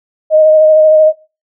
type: tone with vibrato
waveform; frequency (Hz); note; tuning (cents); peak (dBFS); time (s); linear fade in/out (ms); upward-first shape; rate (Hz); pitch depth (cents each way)
sine; 622.3; D#5; 0; -3; 0.3-1.13; 50; sine; 13; 17
effects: noise-tail reverb RT60 0.3 s tail -19 dB re dry